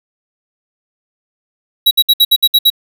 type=tone bursts; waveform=square; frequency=3873 Hz; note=B7; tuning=35 cents flat; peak=-6 dBFS; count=8; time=1.86-2.702 s; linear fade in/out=10 ms; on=51 ms; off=62 ms; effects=none